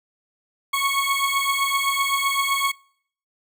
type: beating tone pair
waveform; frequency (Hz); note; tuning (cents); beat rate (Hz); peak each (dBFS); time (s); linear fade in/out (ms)
20% pulse; 1100 / 1107.8; C#6 / C#6; -14 / -1; 7.8; -18; 0.73-2.72; 10
effects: noise-tail reverb RT60 0.6 s tail -25 dB re dry